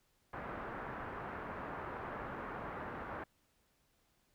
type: low-pass noise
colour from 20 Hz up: white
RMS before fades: -44 dBFS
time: 0.33-3.24 s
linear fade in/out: 5 ms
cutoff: 1500 Hz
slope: 24 dB/octave
effects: pink hiss -75 dBFS RMS until 4.34 s